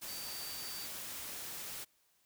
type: tone in noise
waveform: sine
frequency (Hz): 4619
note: D8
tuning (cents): -30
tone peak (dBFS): -46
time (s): 0.07-0.87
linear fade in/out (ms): 20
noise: white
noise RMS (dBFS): -44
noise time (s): 0.01-1.85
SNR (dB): -5
effects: white hiss -73 dBFS RMS until 2.25 s